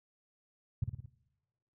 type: tone with echo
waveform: sine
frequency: 110 Hz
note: A2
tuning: in tune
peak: -26 dBFS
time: 0.82-0.84 s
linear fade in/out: 5 ms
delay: 55 ms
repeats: 4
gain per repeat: -4 dB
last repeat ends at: 1.06 s
effects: noise-tail reverb RT60 1.0 s tail -20 dB re dry